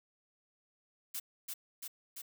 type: noise with echo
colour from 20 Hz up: blue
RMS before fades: -39 dBFS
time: 1.14-1.2 s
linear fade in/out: 10 ms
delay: 340 ms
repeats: 3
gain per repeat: -2 dB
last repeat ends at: 2.22 s
effects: none